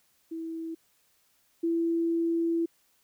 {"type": "tone pair in turn", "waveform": "sine", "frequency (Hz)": [326.7, 333.8], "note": ["E4", "E4"], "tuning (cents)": [-15, 22], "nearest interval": "unison", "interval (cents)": 37, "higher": "second", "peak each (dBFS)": [-33, -24], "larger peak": "second", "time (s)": [[0.31, 0.75], [1.63, 2.66]], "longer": "second", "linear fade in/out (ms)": 10, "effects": ["white hiss -68 dBFS RMS until 3.03 s"]}